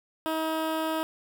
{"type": "tone with notch filter", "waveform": "15% pulse", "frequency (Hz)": 318.5, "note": "D#4", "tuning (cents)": 41, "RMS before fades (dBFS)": -29, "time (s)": [0.26, 1.03], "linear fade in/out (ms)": 0, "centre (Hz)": 6300, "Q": 0.98, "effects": []}